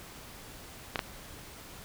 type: clicks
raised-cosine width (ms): 0.3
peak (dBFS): -13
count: 2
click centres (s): 0.958 / 0.992
effects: pink hiss -48 dBFS RMS until 1.84 s

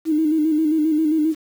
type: tone with vibrato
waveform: sine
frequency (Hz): 311.1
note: D#4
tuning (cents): 0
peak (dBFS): -15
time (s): 0.05-1.35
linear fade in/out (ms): 50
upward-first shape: square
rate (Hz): 7.5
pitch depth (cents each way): 50
effects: 7-bit

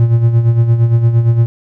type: tone with tremolo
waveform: triangle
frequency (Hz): 116.54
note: A#2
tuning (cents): 0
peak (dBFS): -3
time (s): 0-1.46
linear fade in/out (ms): 0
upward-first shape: sine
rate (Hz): 8.7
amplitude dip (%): 60
effects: none

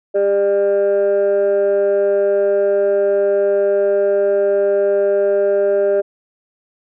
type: tone pair together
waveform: sine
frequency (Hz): 400 / 599.3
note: G4 / D5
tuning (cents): +35 / +35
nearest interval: perfect fifth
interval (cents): 700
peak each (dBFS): -13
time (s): 0.14-6.02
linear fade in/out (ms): 20
effects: tanh soft clip ceiling -9 dBFS

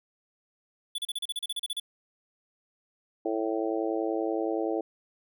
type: tone bursts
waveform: square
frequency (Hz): 3454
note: A7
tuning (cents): -33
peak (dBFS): -30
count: 13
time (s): 0.95-1.799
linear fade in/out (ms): 5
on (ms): 33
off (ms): 35
type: harmonic tone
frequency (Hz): 110.5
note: A2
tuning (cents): +8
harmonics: 3 / 4 / 5 / 6 / 7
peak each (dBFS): -30 / -32 / -34 / -36 / -37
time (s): 3.25-4.81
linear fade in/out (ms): 5
effects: none

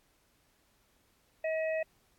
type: harmonic tone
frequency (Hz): 637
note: D#5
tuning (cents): +41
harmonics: 1 / 3 / 4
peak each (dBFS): -30 / -40 / -42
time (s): 1.44-1.83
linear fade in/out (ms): 5
effects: pink hiss -70 dBFS RMS until 2.18 s + AAC 64 kbps

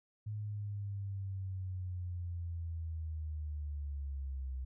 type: linear sweep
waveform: sine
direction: down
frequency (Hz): 106.6 to 64.1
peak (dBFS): -37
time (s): 0.26-4.65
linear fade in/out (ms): 10
effects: none

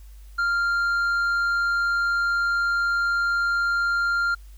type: tone with tanh clipping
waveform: sine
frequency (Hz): 1394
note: F6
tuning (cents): -4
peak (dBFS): -21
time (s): 0.38-4.35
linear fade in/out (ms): 10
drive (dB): 5
effects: added 50 Hz sine -41 dBFS peak until 4.57 s + white hiss -59 dBFS RMS until 4.57 s

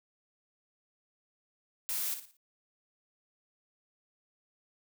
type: noise with echo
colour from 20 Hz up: blue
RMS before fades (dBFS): -34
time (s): 1.89-2.14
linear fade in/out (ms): 0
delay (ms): 57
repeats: 4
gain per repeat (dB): -9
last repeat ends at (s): 2.368
effects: none

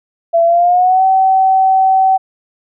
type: tone with pitch glide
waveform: sine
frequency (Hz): 672 to 763.1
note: E5 to G5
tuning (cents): +33 to -47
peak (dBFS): -7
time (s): 0.33-2.18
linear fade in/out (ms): 20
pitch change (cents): +220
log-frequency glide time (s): 0.44-1.04
effects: none

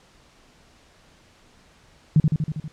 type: tone with echo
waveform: sine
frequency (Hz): 153.7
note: D#3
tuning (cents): -21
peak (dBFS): -11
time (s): 2.16-2.2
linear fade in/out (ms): 2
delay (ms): 80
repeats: 6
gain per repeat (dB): -3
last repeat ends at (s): 2.68
effects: pink hiss -55 dBFS RMS until 2.72 s + low-pass 7000 Hz 12 dB/octave

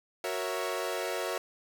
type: chord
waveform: sawtooth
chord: F# dominant seventh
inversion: none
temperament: equal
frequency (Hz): 370 / 466.2 / 554.4 / 659.3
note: F#4 / A#4 / C#5 / E5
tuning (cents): 0 / 0 / 0 / 0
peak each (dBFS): -33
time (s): 0.24-1.38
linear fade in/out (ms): 2
effects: none

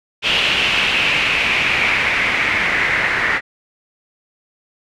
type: noise with low-pass filter sweep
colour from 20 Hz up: white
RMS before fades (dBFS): -17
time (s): 0.22-3.41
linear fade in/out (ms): 50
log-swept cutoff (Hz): 2900 to 1900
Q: 4.4
effects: none

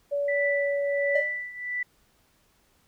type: tone with pitch glide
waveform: sine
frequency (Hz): 571 to 567.1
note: D5 to C#5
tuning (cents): -49 to +39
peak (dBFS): -24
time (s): 0.11-1.22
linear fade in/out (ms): 20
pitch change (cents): -12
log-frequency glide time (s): 0.43-0.64
type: tone with tremolo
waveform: sine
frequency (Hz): 1975.5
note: B6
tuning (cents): 0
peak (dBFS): -24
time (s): 0.28-1.83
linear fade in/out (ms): 5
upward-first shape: triangle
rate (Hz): 1.4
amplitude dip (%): 85
type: tone with exponential decay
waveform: triangle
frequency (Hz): 603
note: D5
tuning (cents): +46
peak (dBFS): -20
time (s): 1.15-1.43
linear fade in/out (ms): 5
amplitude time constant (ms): 59
effects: pink hiss -65 dBFS RMS until 2.87 s

